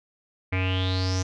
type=tone with low-pass filter sweep; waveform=square; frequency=93.1 Hz; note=F#2; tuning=11 cents sharp; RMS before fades=-25 dBFS; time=0.52-1.23 s; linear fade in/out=10 ms; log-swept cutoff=2200 to 6200 Hz; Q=8.1; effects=none